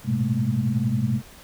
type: tone cluster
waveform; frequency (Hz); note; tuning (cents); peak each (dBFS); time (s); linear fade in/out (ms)
sine; 105.1 / 116 / 127 / 208.8 / 226.7; G#2 / A#2 / B2 / G#3 / A#3; +21 / -8 / +49 / +10 / -48; -30 / -32 / -23 / -26 / -28; 0.04-1.22; 50
effects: pink hiss -47 dBFS RMS until 1.43 s